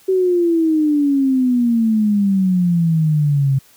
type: exponential sweep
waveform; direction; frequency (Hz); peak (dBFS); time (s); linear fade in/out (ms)
sine; down; 382.5 to 133.2; -12; 0.08-3.59; 10
effects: white hiss -50 dBFS RMS until 3.76 s